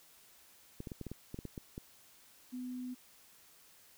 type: clicks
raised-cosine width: 3 ms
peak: -29 dBFS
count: 11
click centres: 0.804 / 0.872 / 0.918 / 1.013 / 1.067 / 1.116 / 1.344 / 1.389 / 1.453 / 1.578 / 1.779 s
type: tone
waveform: sine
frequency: 251 Hz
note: B3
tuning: 28 cents sharp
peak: -39 dBFS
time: 2.52-2.95 s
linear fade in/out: 20 ms
effects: white hiss -62 dBFS RMS until 3.97 s